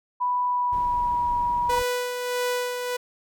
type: tone with pitch glide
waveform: sine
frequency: 987.8 to 965.2 Hz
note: B5 to B5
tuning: 0 to -40 cents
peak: -21 dBFS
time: 0.2-1.8 s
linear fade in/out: 20 ms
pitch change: -40 cents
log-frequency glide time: 0.45-1.23 s
type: noise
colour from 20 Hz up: brown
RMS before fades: -38 dBFS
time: 0.72-1.83 s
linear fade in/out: 10 ms
type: tone with tremolo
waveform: sawtooth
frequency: 493.6 Hz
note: B4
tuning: 1 cent flat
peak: -19 dBFS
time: 1.69-2.97 s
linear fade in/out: 10 ms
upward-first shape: sine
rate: 1.6 Hz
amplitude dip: 45%
effects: none